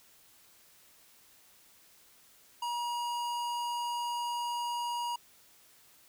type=tone with hard clipping; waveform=sine; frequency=955 Hz; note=A#5; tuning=42 cents sharp; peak=-34 dBFS; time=2.62-5.16 s; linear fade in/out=5 ms; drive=17 dB; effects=white hiss -61 dBFS RMS until 6.08 s